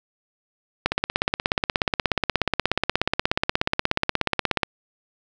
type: click train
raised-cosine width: 0.3 ms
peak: -3 dBFS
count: 64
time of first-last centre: 0.86-4.632 s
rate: 16.7 Hz
effects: none